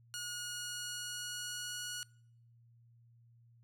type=tone with pitch glide; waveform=10% pulse; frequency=1442 to 1454.5 Hz; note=F#6 to F#6; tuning=-45 to -30 cents; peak=-31 dBFS; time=0.14-2.03 s; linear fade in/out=0 ms; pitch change=+15 cents; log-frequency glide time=0.29-1.84 s; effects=noise-tail reverb RT60 0.7 s tail -25 dB re dry + added 117 Hz sine -61 dBFS peak until 3.63 s